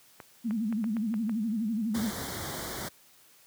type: clicks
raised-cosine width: 0.5 ms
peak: -27 dBFS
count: 7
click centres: 0.202 / 0.509 / 0.726 / 0.842 / 0.968 / 1.141 / 1.295 s
type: tone with vibrato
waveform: sine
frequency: 220 Hz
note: A3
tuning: in tune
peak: -27 dBFS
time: 0.44-2.11 s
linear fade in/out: 20 ms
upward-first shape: sine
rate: 12 Hz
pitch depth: 130 cents each way
type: band-stop noise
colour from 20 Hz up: pink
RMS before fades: -36 dBFS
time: 1.94-2.89 s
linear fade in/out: 10 ms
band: 2200 to 3100 Hz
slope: 96 dB/octave
effects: white hiss -59 dBFS RMS until 3.46 s + high-pass 80 Hz 12 dB/octave